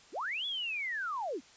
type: linear two-way sweep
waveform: sine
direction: up then down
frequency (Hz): 212.3 to 3452 to 212.3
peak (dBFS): -33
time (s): 0.12-1.41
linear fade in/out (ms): 50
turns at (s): 0.46
effects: white hiss -58 dBFS RMS until 1.56 s + resampled to 16000 Hz